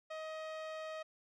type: tone with low-pass filter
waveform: sawtooth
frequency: 630 Hz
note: D#5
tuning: 21 cents sharp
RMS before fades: -44 dBFS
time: 0.1-1.03 s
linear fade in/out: 10 ms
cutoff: 4100 Hz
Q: 0.57
effects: none